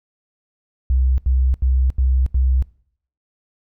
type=tone bursts; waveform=sine; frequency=64.4 Hz; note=C2; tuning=27 cents flat; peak=-13 dBFS; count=5; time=0.9-2.624 s; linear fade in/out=0 ms; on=280 ms; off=81 ms; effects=noise-tail reverb RT60 0.6 s tail -22 dB re dry